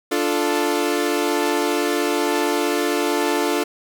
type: chord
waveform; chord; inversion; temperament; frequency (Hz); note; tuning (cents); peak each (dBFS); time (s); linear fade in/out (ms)
sawtooth; D minor; none; equal; 293.7 / 349.2 / 440; D4 / F4 / A4; 0 / 0 / 0; -19; 0.11-3.64; 10
effects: none